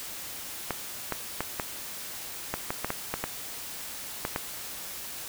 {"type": "clicks", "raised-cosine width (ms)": 0.5, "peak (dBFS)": -13, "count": 12, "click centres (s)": [0.707, 1.123, 1.406, 1.598, 2.54, 2.705, 2.846, 2.904, 3.14, 3.24, 4.251, 4.361], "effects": ["white hiss -39 dBFS RMS until 5.28 s"]}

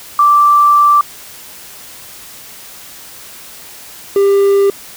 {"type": "tone pair in turn", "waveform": ["sine", "triangle"], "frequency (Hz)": [1171, 397.4], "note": ["D6", "G4"], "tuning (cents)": [-5, 24], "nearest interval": "octave + perfect fifth", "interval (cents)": 1871, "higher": "first", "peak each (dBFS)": -5, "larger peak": "neither", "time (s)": [[0.19, 1.01], [4.16, 4.7]], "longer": "first", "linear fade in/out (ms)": 2, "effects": ["white hiss -34 dBFS RMS until 4.96 s"]}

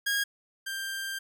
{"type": "tone pair in turn", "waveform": "sawtooth", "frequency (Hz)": [1634, 1582.9], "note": ["G#6", "G6"], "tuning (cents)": [-29, 16], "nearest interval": "minor second", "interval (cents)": 55, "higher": "first", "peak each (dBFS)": [-22, -29], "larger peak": "first", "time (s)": [[0.06, 0.24], [0.66, 1.19]], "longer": "second", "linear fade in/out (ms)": 10, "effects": []}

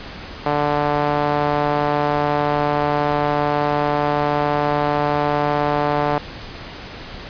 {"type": "tone with band-pass filter", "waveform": "sawtooth", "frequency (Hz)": 146.83, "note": "D3", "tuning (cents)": 0, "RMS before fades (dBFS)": -19, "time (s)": [0.46, 6.18], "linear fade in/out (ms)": 0, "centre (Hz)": 790, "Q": 1.5, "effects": ["pink hiss -34 dBFS RMS until 7.29 s", "resampled to 11025 Hz"]}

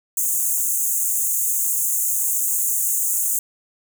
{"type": "high-pass noise", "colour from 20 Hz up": "pink", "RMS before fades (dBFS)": -21, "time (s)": [0.17, 3.39], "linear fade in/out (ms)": 2, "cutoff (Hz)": 6500, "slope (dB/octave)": 96, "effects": []}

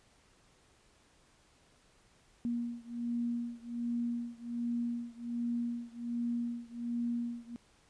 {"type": "beating tone pair", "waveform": "sine", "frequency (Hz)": [236.7, 238], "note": ["A#3", "A#3"], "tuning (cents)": [27, 36], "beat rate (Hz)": 1.3, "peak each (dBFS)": [-36, -37], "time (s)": [2.45, 7.56], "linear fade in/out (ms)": 0, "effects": ["pink hiss -66 dBFS RMS until 7.89 s", "resampled to 22050 Hz"]}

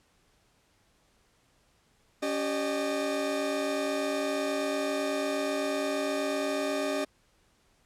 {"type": "tone cluster", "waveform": "40% pulse", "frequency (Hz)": [280.4, 390.4, 609], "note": ["C#4", "G4", "D#5"], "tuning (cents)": [20, -7, -37], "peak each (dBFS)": [-32, -34, -30], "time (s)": [2.22, 7.05], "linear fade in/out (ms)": 10, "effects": ["pink hiss -67 dBFS RMS until 7.85 s", "low-pass 10000 Hz 12 dB/octave"]}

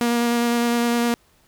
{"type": "tone with vibrato", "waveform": "sawtooth", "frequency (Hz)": 237, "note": "A#3", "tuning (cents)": 29, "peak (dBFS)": -14, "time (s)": [0.01, 1.14], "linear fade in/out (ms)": 0, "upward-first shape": "square", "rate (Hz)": 9.8, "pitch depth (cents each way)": 9, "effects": ["pink hiss -59 dBFS RMS until 1.47 s"]}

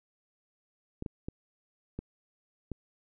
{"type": "clicks", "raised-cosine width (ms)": 3, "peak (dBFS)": -23, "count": 5, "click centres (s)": [1.024, 1.062, 1.285, 1.99, 2.717], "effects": []}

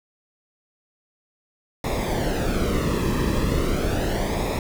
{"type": "noise with flanger", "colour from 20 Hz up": "brown", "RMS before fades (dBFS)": -23, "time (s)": [1.84, 4.59], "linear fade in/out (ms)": 2, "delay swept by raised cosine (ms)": [0.66, 1.39], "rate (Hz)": 0.37, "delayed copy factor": -0.7, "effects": []}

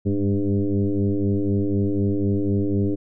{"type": "tone with frequency modulation", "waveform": "sine", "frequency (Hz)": 98, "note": "G2", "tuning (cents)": 0, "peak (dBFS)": -18, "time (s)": [0.05, 2.96], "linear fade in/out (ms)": 20, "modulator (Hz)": 100, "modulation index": 3.1, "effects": []}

